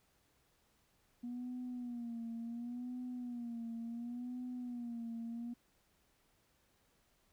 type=tone with vibrato; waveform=sine; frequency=239.7 Hz; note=A#3; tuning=48 cents sharp; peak=-39 dBFS; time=1.23-5.54 s; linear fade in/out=10 ms; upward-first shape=sine; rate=0.7 Hz; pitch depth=72 cents each way; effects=tanh soft clip ceiling -37 dBFS + pink hiss -74 dBFS RMS until 7.32 s